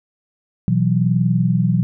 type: chord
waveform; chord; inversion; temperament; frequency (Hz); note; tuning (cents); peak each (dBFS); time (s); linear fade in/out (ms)
sine; B suspended fourth; none; just; 123.47 / 164.63 / 185.21; B2 / E3 / F#3; 0 / -2 / +2; -18; 0.68-1.83; 0
effects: none